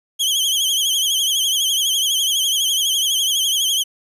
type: tone with vibrato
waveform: sawtooth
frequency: 3175 Hz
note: G7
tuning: 21 cents sharp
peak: -13 dBFS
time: 0.19-3.84 s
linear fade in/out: 20 ms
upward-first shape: triangle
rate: 12 Hz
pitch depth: 110 cents each way
effects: resampled to 32000 Hz + 9-bit